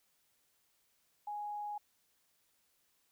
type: tone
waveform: sine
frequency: 830.6 Hz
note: G#5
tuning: in tune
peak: -38 dBFS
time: 1.27-1.78 s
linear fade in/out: 5 ms
effects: white hiss -75 dBFS RMS until 3.11 s